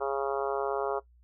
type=harmonic tone; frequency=137.7 Hz; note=C#3; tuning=11 cents flat; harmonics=3 / 4 / 5 / 6 / 7 / 8 / 9 / 10; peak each=-32 / -34 / -36 / -38 / -39 / -40 / -41 / -42 dBFS; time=0-1 s; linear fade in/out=20 ms; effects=noise-tail reverb RT60 0.1 s tail -17 dB re dry + added 60 Hz sine -57 dBFS peak until 1.23 s